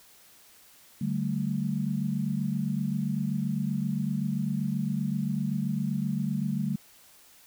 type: chord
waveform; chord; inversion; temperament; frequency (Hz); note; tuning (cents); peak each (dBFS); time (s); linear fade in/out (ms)
sine; D suspended fourth; none; equal with one note detuned; 146.83 / 192.3 / 220; D3 / G3 / A3; 0 / -33 / 0; -31 / -30 / -31; 1.01-6.76; 5
effects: white hiss -56 dBFS RMS until 7.46 s